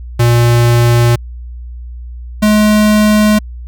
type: tone pair in turn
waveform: square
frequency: 119 / 212 Hz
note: A#2 / G#3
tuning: +36 / +36 cents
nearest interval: minor seventh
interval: 1000 cents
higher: second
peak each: -7 / -7 dBFS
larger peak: neither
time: 0.19-1.16 / 2.42-3.39 s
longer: neither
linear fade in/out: 10 ms
effects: added 60 Hz sine -24 dBFS peak until 3.67 s